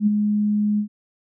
sine tone with ADSR envelope, 209 Hz, G#3, 11 cents sharp, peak -12 dBFS, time 0-0.88 s, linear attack 67 ms, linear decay 20 ms, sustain -5 dB, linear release 93 ms, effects none

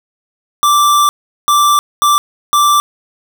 square tone bursts at uneven times, 1173 Hz, D6, 2 cents flat, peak -8 dBFS, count 4, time 0.63-1.09 / 1.48-1.79 / 2.02-2.18 / 2.53-2.8 s, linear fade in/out 0 ms, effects none

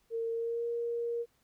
sine tone with pitch glide, 457.5 to 469.8 Hz, A#4 to A#4, -32 to +13 cents, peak -31 dBFS, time 0.1-1.26 s, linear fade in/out 50 ms, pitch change +45 cents, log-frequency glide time 0.3-0.66 s, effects pink hiss -72 dBFS RMS until 1.43 s

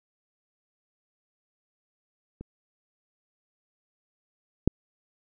clicks, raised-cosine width 3 ms, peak -26 / -6 dBFS, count 2, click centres 2.41 / 4.676 s, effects none

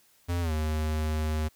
square tone with pitch glide, 87 to 77.51 Hz, F2 to D#2, -6 to -6 cents, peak -27 dBFS, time 0.28-1.49 s, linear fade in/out 20 ms, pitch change -200 cents, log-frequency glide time 0.41-0.52 s, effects white hiss -63 dBFS RMS until 1.55 s

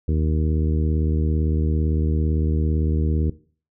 harmonic tone, 77.78 Hz, D#2, in tune, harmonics 1 / 2 / 3 / 4 / 5 / 6, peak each -19 / -25 / -29 / -31 / -33 / -35 dBFS, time 0.08-3.3 s, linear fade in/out 5 ms, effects noise-tail reverb RT60 0.4 s tail -17 dB re dry

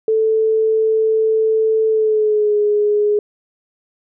sine tone with pitch glide, 440.2 to 416.9 Hz, A4 to G#4, +1 to +7 cents, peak -12 dBFS, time 0.08-3.19 s, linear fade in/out 2 ms, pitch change -94 cents, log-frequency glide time 1.88-2.56 s, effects none

